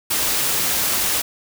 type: noise with amplitude modulation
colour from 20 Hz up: white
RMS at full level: -19 dBFS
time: 0.1-1.22 s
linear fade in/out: 10 ms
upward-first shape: sine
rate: 294 Hz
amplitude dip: 25%
effects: none